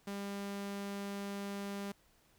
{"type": "tone", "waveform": "sawtooth", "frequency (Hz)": 200, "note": "G3", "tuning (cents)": 35, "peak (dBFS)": -35, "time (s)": [0.07, 1.92], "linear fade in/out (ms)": 5, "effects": ["pink hiss -69 dBFS RMS until 2.38 s"]}